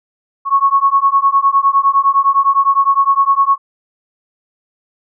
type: beating tone pair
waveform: sine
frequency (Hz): 1098 / 1107.8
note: C#6 / C#6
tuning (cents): -17 / -1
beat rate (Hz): 9.8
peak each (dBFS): -12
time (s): 0.45-3.58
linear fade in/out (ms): 50
effects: none